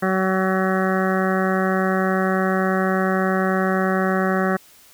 harmonic tone, 188.7 Hz, F#3, 34 cents sharp, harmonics 1 / 2 / 3 / 4 / 6 / 7 / 8 / 9 / 10, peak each -21 / -24 / -26 / -27 / -29 / -29 / -30 / -31 / -31 dBFS, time 0.02-4.57 s, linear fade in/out 10 ms, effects white hiss -50 dBFS RMS until 4.93 s

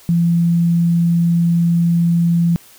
sine tone, 170 Hz, F3, 46 cents flat, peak -11 dBFS, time 0.09-2.56 s, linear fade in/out 0 ms, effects white hiss -45 dBFS RMS until 2.78 s

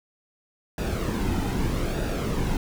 brown noise with flanger, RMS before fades -26 dBFS, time 0.78-2.57 s, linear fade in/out 2 ms, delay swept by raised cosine 0.94 to 1.81 ms, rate 0.8 Hz, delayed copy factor -0.55, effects none

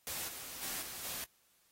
white noise with level steps, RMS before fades -40 / -46 / -40 / -45 / -41 dBFS, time 0.07-1.24 s, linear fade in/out 0 ms, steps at 0.27 / 0.61 / 0.81 / 1.03 s, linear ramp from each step 20 ms, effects white hiss -71 dBFS RMS until 1.71 s + AAC 48 kbps

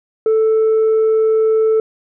sine tone with tanh clipping, 440.4 Hz, A4, 2 cents sharp, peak -11 dBFS, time 0.26-1.8 s, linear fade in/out 2 ms, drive 1 dB, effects none

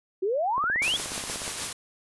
sine exponential sweep, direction up, 359.7 to 3522 Hz, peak -23 dBFS, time 0.22-0.97 s, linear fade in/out 10 ms
click train, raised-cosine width 1 ms, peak -23 dBFS, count 16, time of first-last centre 0.58-1.478 s, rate 16.7 Hz
white noise with tremolo, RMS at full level -30 dBFS, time 0.82-1.73 s, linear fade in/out 5 ms, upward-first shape sine, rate 6.5 Hz, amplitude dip 35%
effects resampled to 24000 Hz

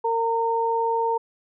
sine tone pair together, 458.3 / 916.6 Hz, A#4 / A#5, -29 / -29 cents, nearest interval octave, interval 1200 cents, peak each -24 / -22 dBFS, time 0.04-1.18 s, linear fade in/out 10 ms, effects none

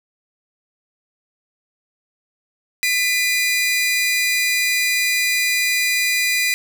sawtooth tone pair together, 2001 / 2421 Hz, B6 / D#7, +22 / -48 cents, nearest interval minor third, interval 330 cents, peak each -16 dBFS, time 2.83-6.54 s, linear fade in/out 0 ms, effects none

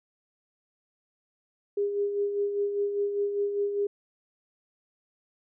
sine tone with tremolo, 405.9 Hz, G#4, 40 cents flat, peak -23 dBFS, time 1.77-3.87 s, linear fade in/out 5 ms, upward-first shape sine, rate 5 Hz, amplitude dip 50%, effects none

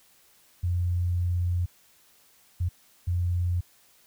sine tone bursts at uneven times, 88.2 Hz, F2, 18 cents sharp, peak -23 dBFS, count 3, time 0.63-1.66 / 2.6-2.69 / 3.07-3.61 s, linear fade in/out 10 ms, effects white hiss -60 dBFS RMS until 4.06 s

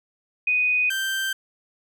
sine / 30% pulse tone pair in turn, 2489 / 1564.9 Hz, D#7 / G6, 0 / -3 cents, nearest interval minor sixth, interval 803 cents, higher first, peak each -18 / -21 dBFS, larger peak first, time 0.47-0.9 / 0.9-1.33 s, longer neither, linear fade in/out 5 ms, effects none

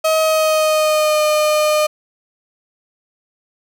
35% pulse tone with pitch glide, 634 to 608.5 Hz, D#5 to D#5, +32 to -39 cents, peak -11 dBFS, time 0.04-1.87 s, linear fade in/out 10 ms, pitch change -71 cents, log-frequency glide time 0.2-1.22 s, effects none

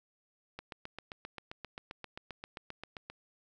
click train, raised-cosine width 0.3 ms, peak -26 dBFS, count 20, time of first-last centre 0.59-3.1 s, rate 7.57 Hz, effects none

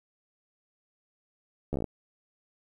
slowing click train, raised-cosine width 2 ms, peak -18 dBFS, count 8, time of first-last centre 1.73-1.843 s, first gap 13 ms, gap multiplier 1.07, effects 10-bit

